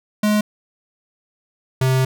square tone pair in turn, 210.5 / 130.59 Hz, G#3 / C3, +24 / -3 cents, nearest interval minor sixth, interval 827 cents, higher first, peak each -15 dBFS, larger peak neither, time 0.23-0.41 / 1.81-2.05 s, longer second, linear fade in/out 5 ms, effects none

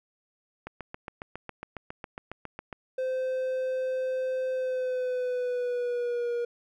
click train, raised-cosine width 0.5 ms, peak -22 dBFS, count 16, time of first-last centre 0.67-2.728 s, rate 7.29 Hz
triangle tone with pitch glide, 517 to 476.8 Hz, C5 to A#4, -21 to +39 cents, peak -25 dBFS, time 2.98-6.45 s, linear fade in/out 5 ms, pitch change -140 cents, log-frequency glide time 4.52-6.33 s
effects none

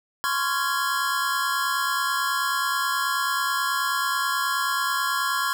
square chord, Db major seventh, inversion third, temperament just, 1039.4 / 1108.7 / 1385.9 / 1663.1 Hz, C6 / Db6 / F6 / Ab6, -12 / 0 / -14 / +2 cents, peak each -29 dBFS, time 0.24-5.53 s, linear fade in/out 0 ms, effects none

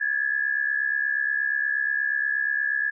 sine tone pair together, 1661.2 / 1729.6 Hz, G#6 / A6, 0 / -30 cents, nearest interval minor second, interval 70 cents, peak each -25 dBFS, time 0-2.91 s, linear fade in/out 20 ms, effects none

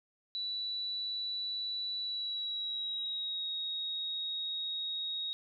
sine tone with pitch glide, 3951 to 3766 Hz, B7 to A#7, 0 to +17 cents, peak -34 dBFS, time 0.35-5.33 s, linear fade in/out 0 ms, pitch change -83 cents, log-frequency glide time 2-3.49 s, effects none

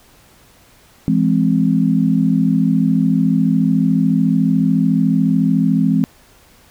sine chord, E augmented, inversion none, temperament equal with one note detuned, 167.79 / 207.7 / 261.6 Hz, E3 / G#3 / B#3, +31 / 0 / 0 cents, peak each -16 dBFS, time 1.08-6.04 s, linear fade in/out 0 ms, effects pink hiss -49 dBFS RMS until 6.7 s

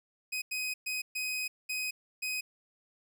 sawtooth tone bursts at uneven times, 2512 Hz, D#7, 16 cents sharp, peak -29 dBFS, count 6, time 0.32-0.42 / 0.51-0.74 / 0.86-1.02 / 1.15-1.48 / 1.69-1.91 / 2.22-2.41 s, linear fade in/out 10 ms, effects 11-bit

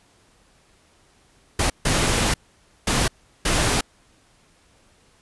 pink noise bursts at uneven times, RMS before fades -20 dBFS, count 4, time 1.59-1.7 / 1.85-2.34 / 2.87-3.08 / 3.45-3.81 s, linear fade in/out 5 ms, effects pink hiss -58 dBFS RMS until 5.21 s + resampled to 24000 Hz

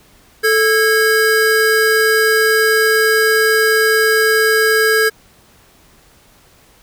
square tone pair together, 438.9 / 1639 Hz, A4 / G#6, -4 / -23 cents, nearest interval octave + major seventh, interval 2281 cents, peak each -14 dBFS, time 0.43-5.1 s, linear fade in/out 20 ms, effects pink hiss -49 dBFS RMS until 6.82 s

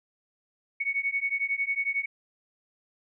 sine beating tone pair, 2217 / 2228 Hz, C#7 / C#7, 0 / +8 cents, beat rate 11 Hz, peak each -29 dBFS, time 0.8-2.06 s, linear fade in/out 10 ms, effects none

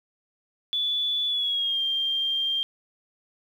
sine tone with pitch glide, 3454 to 3186 Hz, A7 to G7, -33 to +27 cents, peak -23 dBFS, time 0.73-2.63 s, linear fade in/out 0 ms, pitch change -140 cents, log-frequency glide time 1.27-1.81 s, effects 9-bit

